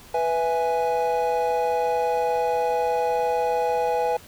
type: chord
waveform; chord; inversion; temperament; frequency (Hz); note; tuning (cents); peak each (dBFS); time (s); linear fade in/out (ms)
triangle; E major; second; equal; 493.9 / 659.3 / 830.6; B4 / E5 / G#5; 0 / 0 / 0; -22 / -26 / -22; 0.14-4.17; 5
effects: pink hiss -47 dBFS RMS until 4.27 s